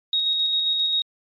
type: tone with tremolo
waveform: sine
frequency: 3764 Hz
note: A#7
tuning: 16 cents sharp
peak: -18 dBFS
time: 0.13-1.02 s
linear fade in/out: 2 ms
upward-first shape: square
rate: 7.5 Hz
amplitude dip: 25%
effects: MP3 48 kbps